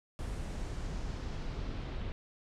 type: noise with low-pass filter sweep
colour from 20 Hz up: brown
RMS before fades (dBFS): -38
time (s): 0.19-2.12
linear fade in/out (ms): 0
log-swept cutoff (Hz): 10000 to 3500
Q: 1.4
effects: none